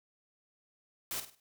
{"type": "noise with echo", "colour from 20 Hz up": "white", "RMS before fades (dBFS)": -37, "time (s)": [1.11, 1.2], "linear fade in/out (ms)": 2, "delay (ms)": 50, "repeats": 4, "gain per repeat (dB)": -9, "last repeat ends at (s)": 1.4, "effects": []}